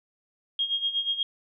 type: tone with tremolo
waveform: sine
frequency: 3250 Hz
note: G#7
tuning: 38 cents flat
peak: -22 dBFS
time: 0.59-1.23 s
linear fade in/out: 2 ms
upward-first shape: sine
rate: 8.3 Hz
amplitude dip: 75%
effects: none